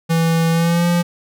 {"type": "tone with pitch glide", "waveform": "square", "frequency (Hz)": [164.81, 173.3], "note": ["E3", "F3"], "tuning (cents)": [0, -13], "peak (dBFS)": -14, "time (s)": [0.09, 1.03], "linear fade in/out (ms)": 20, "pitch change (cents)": 87, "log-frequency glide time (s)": [0.51, 0.87], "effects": []}